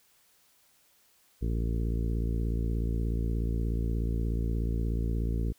harmonic tone, 56.7 Hz, A#1, 47 cents flat, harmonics 1 / 2 / 3 / 4 / 5 / 6 / 7 / 8, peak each -28 / -34 / -38 / -40 / -42 / -44 / -45 / -46 dBFS, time 1.41-5.53 s, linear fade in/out 20 ms, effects white hiss -65 dBFS RMS until 5.58 s

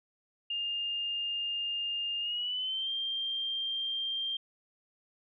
sine tone with pitch glide, 2816 to 3179 Hz, F7 to G7, +14 to +24 cents, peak -31 dBFS, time 0.5-4.37 s, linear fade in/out 5 ms, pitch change +210 cents, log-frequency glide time 2.2-2.9 s, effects none

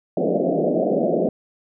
white band-pass noise, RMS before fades -20 dBFS, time 0.17-1.29 s, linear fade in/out 2 ms, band 160 to 690 Hz, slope 96 dB/octave, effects none

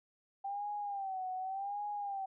sine tone with vibrato, 784 Hz, G5, in tune, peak -36 dBFS, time 0.44-2.26 s, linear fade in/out 10 ms, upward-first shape sine, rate 0.87 Hz, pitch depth 95 cents each way, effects none

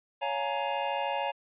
square chord, Bb minor seventh, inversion first, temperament just, 559.4 / 699.2 / 839.1 / 932.3 Hz, Db5 / F5 / Ab5 / Bb5, +16 / +2 / +18 / 0 cents, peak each -35 / -38 / -34 / -35 dBFS, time 0.21-1.32 s, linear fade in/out 20 ms, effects resampled to 8000 Hz

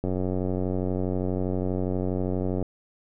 click train, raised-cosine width 2 ms, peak -15 dBFS, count 240, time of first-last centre 0.04-2.627 s, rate 92.4 Hz, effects none

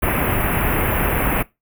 pink band-stop noise, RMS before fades -19 dBFS, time 0.02-1.43 s, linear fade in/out 10 ms, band 2700 to 11000 Hz, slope 48 dB/octave, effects noise-tail reverb RT60 0.2 s tail -20 dB re dry

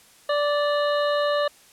harmonic tone with a mistuned harmonic, 584 Hz, D5, 10 cents flat, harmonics 1 / 2 / 3 / 5 / 6 / 7, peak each -21 / -27 / -31 / -35 / -37 / -38 dBFS, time 0.29-1.48 s, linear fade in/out 5 ms, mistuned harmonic 6, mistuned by +95 cents, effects white hiss -53 dBFS RMS until 1.72 s + low-pass 11000 Hz 12 dB/octave

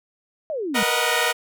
sine exponential sweep, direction down, 659.3 to 190 Hz, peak -24 dBFS, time 0.5-0.83 s, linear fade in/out 0 ms
10% pulse chord, B major seventh, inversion third, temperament equal with one note detuned, 466.2 / 486.8 / 622.3 / 740 Hz, A#4 / B4 / D#5 / F#5, 0 / -25 / 0 / 0 cents, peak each -17 / -16 / -16 / -17 dBFS, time 0.74-1.33 s, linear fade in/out 20 ms
effects none

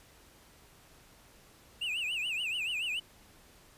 triangle tone with vibrato, 2696 Hz, E7, 38 cents sharp, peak -30 dBFS, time 1.81-3 s, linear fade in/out 10 ms, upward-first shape triangle, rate 7 Hz, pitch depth 210 cents each way, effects pink hiss -59 dBFS RMS until 3.77 s + resampled to 32000 Hz

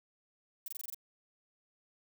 violet noise bursts, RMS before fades -41 dBFS, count 7, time 0.66-0.945 s, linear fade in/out 2 ms, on 21 ms, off 23 ms, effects none

